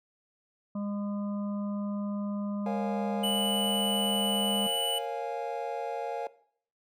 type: harmonic tone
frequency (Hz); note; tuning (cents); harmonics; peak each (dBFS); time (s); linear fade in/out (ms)
203.7; G#3; -33; 1 / 3 / 5 / 6; -31 / -42 / -48 / -50; 0.75-4.67; 5
type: chord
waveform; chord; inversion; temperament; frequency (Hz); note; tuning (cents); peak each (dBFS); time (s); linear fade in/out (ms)
triangle; Bb minor seventh; none; equal with one note detuned; 466.2 / 547.4 / 698.5 / 830.6; Bb4 / Db5 / F5 / Ab5; 0 / -22 / 0 / 0; -35; 2.66-6.27; 2
type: tone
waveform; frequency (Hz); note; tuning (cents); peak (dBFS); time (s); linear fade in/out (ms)
square; 2969; F#7; +5; -29; 3.23-4.99; 10
effects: noise-tail reverb RT60 0.6 s tail -19 dB re dry